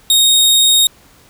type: tone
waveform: sawtooth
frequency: 3729 Hz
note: A#7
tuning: in tune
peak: -5 dBFS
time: 0.1-0.87 s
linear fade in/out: 2 ms
effects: pink hiss -47 dBFS RMS until 1.29 s